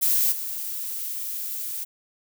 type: noise with level steps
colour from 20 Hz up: violet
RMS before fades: -21 / -31 dBFS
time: 0.01-1.85 s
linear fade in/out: 20 ms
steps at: 0.31 s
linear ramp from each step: 20 ms
effects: none